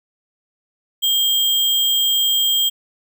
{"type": "tone with sample-and-hold", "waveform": "sine", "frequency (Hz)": 3209, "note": "G7", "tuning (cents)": 40, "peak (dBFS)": -14, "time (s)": [1.02, 2.7], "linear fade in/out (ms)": 20, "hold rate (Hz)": 11025, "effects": []}